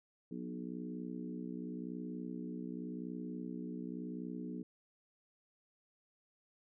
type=harmonic tone with a mistuned harmonic; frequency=60.9 Hz; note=B1; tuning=24 cents flat; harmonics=3 / 4 / 5 / 6 / 7; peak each=-45 / -44 / -46 / -54 / -52 dBFS; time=0.31-4.63 s; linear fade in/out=5 ms; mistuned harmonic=3; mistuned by=-24 cents; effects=none